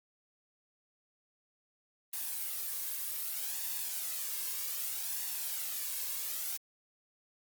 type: noise with flanger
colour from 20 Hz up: blue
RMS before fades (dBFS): -37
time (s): 2.13-6.57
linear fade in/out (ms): 5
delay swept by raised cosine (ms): 1.1 to 1.86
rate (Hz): 0.64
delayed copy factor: +0.5
effects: Opus 24 kbps